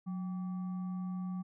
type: tone with frequency modulation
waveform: sine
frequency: 182.8 Hz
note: F#3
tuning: 21 cents flat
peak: -35 dBFS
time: 0.06-1.43 s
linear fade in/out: 20 ms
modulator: 968 Hz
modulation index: 0.21
effects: none